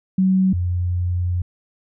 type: tone pair in turn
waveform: sine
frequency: 188.4 / 88.91 Hz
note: F#3 / F2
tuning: +32 / +31 cents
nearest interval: octave + minor second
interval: 1301 cents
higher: first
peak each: -13 / -18 dBFS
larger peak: first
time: 0.18-0.53 / 0.53-1.42 s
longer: second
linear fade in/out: 5 ms
effects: none